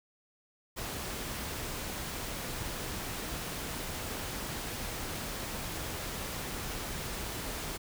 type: noise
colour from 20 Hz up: pink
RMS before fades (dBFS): -38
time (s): 0.76-7.78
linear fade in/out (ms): 20
effects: none